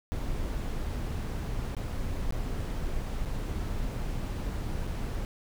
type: noise with dropouts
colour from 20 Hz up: brown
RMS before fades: -32 dBFS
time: 0.12-5.25 s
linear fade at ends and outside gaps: 0 ms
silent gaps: 1.75-1.767 / 2.307-2.324 / 3.252-3.258 / 4.869-4.874 s
effects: none